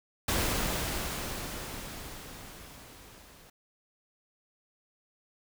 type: noise with level ramp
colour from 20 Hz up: pink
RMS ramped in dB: -28 to -55 dBFS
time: 0.28-3.5 s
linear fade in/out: 5 ms
effects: none